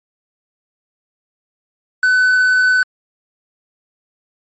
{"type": "tone with quantisation", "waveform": "triangle", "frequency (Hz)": 1506, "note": "F#6", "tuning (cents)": 30, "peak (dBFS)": -8, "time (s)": [2.03, 2.83], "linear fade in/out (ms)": 2, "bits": 6, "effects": ["MP3 32 kbps"]}